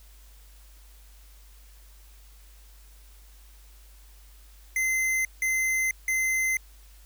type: tone bursts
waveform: square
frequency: 2065 Hz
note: C7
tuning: 23 cents flat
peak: -24 dBFS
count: 3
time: 4.76-6.57 s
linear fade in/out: 2 ms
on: 490 ms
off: 170 ms
effects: added 50 Hz sine -49 dBFS peak until 7.05 s + white hiss -58 dBFS RMS until 7.05 s